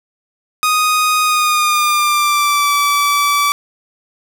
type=tone with pitch glide; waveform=sawtooth; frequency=1244.5 to 1154.5 Hz; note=D#6 to D6; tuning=0 to -30 cents; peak=-8 dBFS; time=0.63-3.52 s; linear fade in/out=0 ms; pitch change=-130 cents; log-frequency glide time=1.22-2.74 s; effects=none